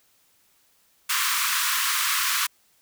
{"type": "high-pass noise", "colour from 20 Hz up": "pink", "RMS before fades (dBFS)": -24, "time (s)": [1.09, 2.47], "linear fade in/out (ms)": 10, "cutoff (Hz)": 1000, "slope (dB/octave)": 96, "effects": ["white hiss -63 dBFS RMS until 2.81 s"]}